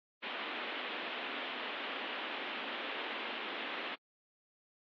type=band-pass noise; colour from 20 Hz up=white; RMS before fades=-41 dBFS; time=0.22-3.96 s; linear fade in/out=20 ms; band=230 to 3400 Hz; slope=48 dB/octave; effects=AAC 48 kbps